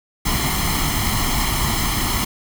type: noise with comb filter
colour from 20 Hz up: pink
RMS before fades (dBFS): -20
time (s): 0.25-2.25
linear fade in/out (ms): 10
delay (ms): 0.96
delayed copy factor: +0.75
effects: none